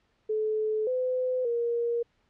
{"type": "tone with pitch steps", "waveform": "sine", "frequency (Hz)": [432.3, 508, 471], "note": ["A4", "B4", "A#4"], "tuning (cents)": [-31, 49, 18], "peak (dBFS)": -25, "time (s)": [0.29, 2.03], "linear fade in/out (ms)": 10, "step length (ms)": 580, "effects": ["pink hiss -70 dBFS RMS until 2.29 s", "low-pass 4000 Hz 12 dB/octave"]}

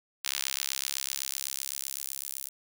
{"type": "tone with high-pass filter sweep", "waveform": "sawtooth", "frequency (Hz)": 67.9, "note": "C#2", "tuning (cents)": -35, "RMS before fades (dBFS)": -35, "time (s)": [0.24, 2.49], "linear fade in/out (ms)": 10, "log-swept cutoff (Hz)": [3300, 10000], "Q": 0.74, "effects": []}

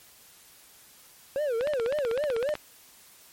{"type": "tone with vibrato", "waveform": "triangle", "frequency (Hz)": 523.3, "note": "C5", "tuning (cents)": 0, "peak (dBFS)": -23, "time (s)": [1.36, 2.54], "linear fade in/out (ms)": 0, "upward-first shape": "sine", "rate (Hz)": 3.7, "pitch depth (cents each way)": 260}
{"type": "click train", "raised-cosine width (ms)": 0.3, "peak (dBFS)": -17, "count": 16, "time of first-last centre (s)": [1.61, 2.553], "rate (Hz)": 15.9}
{"effects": ["white hiss -54 dBFS RMS until 3.32 s", "MP3 64 kbps"]}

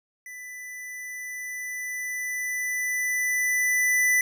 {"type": "tone with level ramp", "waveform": "square", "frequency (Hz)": 1991, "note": "B6", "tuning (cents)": 14, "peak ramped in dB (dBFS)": [-39, -19], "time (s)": [0.26, 4.21], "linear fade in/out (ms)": 2, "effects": []}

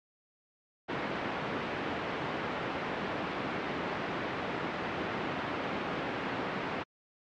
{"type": "band-pass noise", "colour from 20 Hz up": "pink", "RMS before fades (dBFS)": -35, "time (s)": [0.88, 6.84], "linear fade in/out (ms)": 20, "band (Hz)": [200, 2400], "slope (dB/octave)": 12, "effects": ["low-pass 4000 Hz 12 dB/octave", "MP3 64 kbps"]}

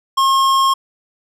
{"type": "tone with tanh clipping", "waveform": "sine", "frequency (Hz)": 1076, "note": "C6", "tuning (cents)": 48, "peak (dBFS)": -13, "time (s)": [0.17, 0.74], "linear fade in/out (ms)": 10, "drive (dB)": 17, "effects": []}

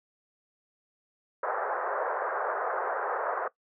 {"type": "band-pass noise", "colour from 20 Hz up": "pink", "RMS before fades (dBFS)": -31, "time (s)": [1.43, 3.48], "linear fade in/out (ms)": 5, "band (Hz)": [450, 1600], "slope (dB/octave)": 48, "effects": ["noise-tail reverb RT60 0.1 s tail -19 dB re dry"]}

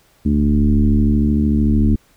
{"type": "tone with frequency modulation", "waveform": "sine", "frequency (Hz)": 146.83, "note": "D3", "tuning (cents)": 0, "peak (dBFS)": -11, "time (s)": [0.25, 1.96], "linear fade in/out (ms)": 10, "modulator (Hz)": 73.2, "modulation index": 1.9, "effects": ["pink hiss -55 dBFS RMS until 2.16 s"]}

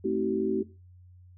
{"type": "chord", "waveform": "sine", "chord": "A diminished seventh", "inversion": "none", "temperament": "just", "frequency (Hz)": [220, 264, 316.8, 380.2], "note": ["A3", "C4", "Eb4", "Gb4"], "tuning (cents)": [0, 16, 31, 47], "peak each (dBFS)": [-32, -33, -32, -27], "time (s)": [0.04, 0.63], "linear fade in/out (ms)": 10, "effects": ["noise-tail reverb RT60 0.3 s tail -18 dB re dry", "added 90 Hz sine -50 dBFS peak until 1.37 s"]}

